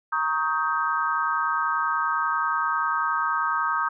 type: chord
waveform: sine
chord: Eb dominant seventh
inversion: second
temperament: equal with one note detuned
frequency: 932.3 / 1108.7 / 1259 / 1568 Hz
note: Bb5 / Db6 / Eb6 / G6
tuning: 0 / 0 / +20 / 0 cents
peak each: -29 / -29 / -25 / -28 dBFS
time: 0.12-3.89 s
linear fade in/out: 10 ms
effects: none